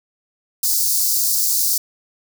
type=high-pass noise; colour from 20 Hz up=white; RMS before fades=-18 dBFS; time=0.63-1.78 s; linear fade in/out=5 ms; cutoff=4500 Hz; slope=48 dB/octave; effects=none